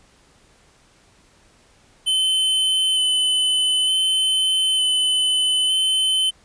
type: tone with vibrato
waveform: square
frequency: 3042 Hz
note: F#7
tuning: 47 cents sharp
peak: -17 dBFS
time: 2.06-6.31 s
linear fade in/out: 20 ms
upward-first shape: square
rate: 0.55 Hz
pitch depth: 10 cents each way
effects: pink hiss -55 dBFS RMS until 6.44 s + resampled to 22050 Hz